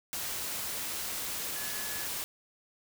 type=tone in noise; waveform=sine; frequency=1703 Hz; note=G#6; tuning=43 cents sharp; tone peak=-44 dBFS; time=1.56-2.06 s; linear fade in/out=0 ms; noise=white; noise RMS=-36 dBFS; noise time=0.13-2.24 s; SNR=-11 dB; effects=none